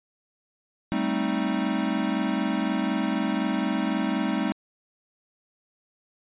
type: chord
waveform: square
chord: A half-diminished seventh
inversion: third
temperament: equal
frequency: 196 / 220 / 261.6 / 311.1 Hz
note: G3 / A3 / C4 / Eb4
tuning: 0 / 0 / 0 / 0 cents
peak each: -30 dBFS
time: 0.92-4.52 s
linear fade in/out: 0 ms
effects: resampled to 8000 Hz